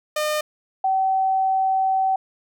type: tone pair in turn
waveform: sawtooth / sine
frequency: 607 / 764.8 Hz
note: D#5 / G5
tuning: -43 / -43 cents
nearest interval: major third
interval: 400 cents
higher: second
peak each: -17 dBFS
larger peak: neither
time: 0.16-0.41 / 0.84-2.16 s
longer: second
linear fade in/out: 5 ms
effects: none